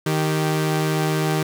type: tone pair together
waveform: sawtooth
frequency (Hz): 155.56 / 390.7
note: D#3 / G4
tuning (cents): 0 / -6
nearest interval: octave + major third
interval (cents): 1594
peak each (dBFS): -16 / -21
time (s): 0.06-1.43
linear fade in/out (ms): 5
effects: none